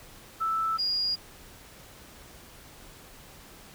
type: tone pair in turn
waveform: sine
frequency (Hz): 1318.5 / 4853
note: E6 / D#8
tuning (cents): 0 / -44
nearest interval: octave + major seventh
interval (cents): 2256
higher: second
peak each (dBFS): -25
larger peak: neither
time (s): 0.4-0.78 / 0.78-1.16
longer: neither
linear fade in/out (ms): 20
effects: pink hiss -50 dBFS RMS until 3.74 s